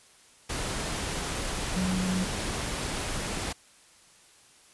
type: tone in noise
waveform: sine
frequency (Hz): 185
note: F#3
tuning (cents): 0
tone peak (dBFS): -26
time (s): 1.76-2.25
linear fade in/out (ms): 10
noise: pink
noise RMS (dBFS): -32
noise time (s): 0.49-3.53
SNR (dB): +3
effects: white hiss -57 dBFS RMS until 4.73 s + resampled to 24000 Hz